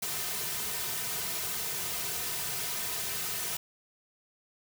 white noise with comb filter, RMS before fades -34 dBFS, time 0.02-3.57 s, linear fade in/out 5 ms, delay 3.6 ms, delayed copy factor -0.8, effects none

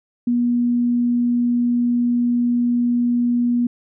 sine tone, 241.1 Hz, B3, 41 cents flat, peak -15 dBFS, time 0.27-3.67 s, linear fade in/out 5 ms, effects none

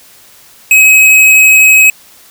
sine tone with hard clipping, 2548 Hz, D#7, 41 cents sharp, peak -3 dBFS, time 0.71-1.9 s, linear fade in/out 2 ms, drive 16 dB, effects white hiss -40 dBFS RMS until 2.3 s

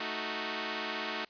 5% pulse chord, D# diminished, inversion second, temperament equal, 220 / 311.1 / 370 Hz, A3 / D#4 / F#4, 0 / 0 / 0 cents, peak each -27 dBFS, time 0-1.25 s, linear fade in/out 5 ms, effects white hiss -62 dBFS RMS until 1.29 s + resampled to 11025 Hz

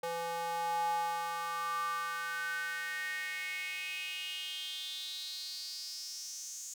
square tone with high-pass filter sweep, 168.4 Hz, E3, 37 cents sharp, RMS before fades -38 dBFS, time 0.03-6.74 s, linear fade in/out 5 ms, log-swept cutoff 620 to 6800 Hz, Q 6.3, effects none

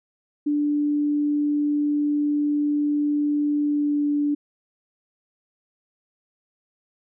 sine tone with pitch glide, 293.7 to 291.7 Hz, D4 to D4, 0 to -12 cents, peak -19 dBFS, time 0.46-4.35 s, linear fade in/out 10 ms, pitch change -12 cents, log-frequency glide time 3.62-4.06 s, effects none

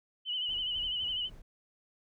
sine tone with vibrato, 2985 Hz, F#7, 15 cents sharp, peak -31 dBFS, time 0.25-1.3 s, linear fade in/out 50 ms, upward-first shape sine, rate 12 Hz, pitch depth 57 cents each way
brown noise with tremolo, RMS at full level -49 dBFS, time 0.48-1.42 s, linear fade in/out 5 ms, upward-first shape sine, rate 3.8 Hz, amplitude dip 65%
effects none

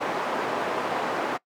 white band-pass noise, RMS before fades -28 dBFS, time 0-1.38 s, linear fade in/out 20 ms, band 300 to 1000 Hz, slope 12 dB/octave, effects noise-tail reverb RT60 0.1 s tail -21 dB re dry

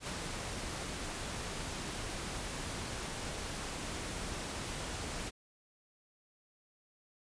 pink noise with ADSR envelope, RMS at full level -38 dBFS, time 0-5.31 s, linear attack 79 ms, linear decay 26 ms, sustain -2 dB, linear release 31 ms, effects resampled to 22050 Hz

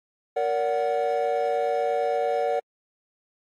triangle chord, Bb augmented, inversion none, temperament equal with one note detuned, 466.2 / 575.2 / 740 Hz, Bb4 / D5 / F#5, 0 / -36 / 0 cents, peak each -24 dBFS, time 0.36-2.6 s, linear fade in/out 10 ms, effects tanh soft clip ceiling -13 dBFS + AAC 48 kbps

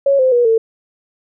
sine tone with pitch steps, 554.4 / 517.3 / 482.6 / 450.3 Hz, C#5 / C5 / B4 / A4, 0 / -20 / -40 / +40 cents, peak -9 dBFS, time 0.06-0.58 s, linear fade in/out 5 ms, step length 130 ms, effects none

